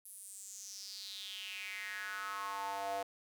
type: tone with high-pass filter sweep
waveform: square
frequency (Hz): 98.8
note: G2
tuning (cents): +14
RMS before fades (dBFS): -43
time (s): 0.05-3.03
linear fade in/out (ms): 5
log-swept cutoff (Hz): 11000 to 620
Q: 5.2
effects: none